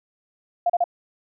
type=tone bursts; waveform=sine; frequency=700 Hz; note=F5; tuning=4 cents sharp; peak=-16 dBFS; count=3; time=0.66-0.841 s; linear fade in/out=5 ms; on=37 ms; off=35 ms; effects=none